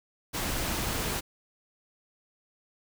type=noise; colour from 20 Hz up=pink; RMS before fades=-31 dBFS; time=0.33-1.21 s; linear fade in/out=20 ms; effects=none